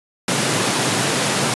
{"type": "high-pass noise", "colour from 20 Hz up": "pink", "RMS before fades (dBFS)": -19, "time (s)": [0.28, 1.54], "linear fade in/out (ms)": 2, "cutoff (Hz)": 110, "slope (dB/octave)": 96, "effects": ["resampled to 24000 Hz"]}